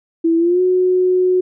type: tone with pitch glide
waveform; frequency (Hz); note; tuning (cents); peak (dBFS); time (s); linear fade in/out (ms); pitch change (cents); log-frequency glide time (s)
sine; 330.4 to 366.6; E4 to F#4; +4 to -16; -11; 0.24-1.41; 10; +180; 0.37-0.61
effects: none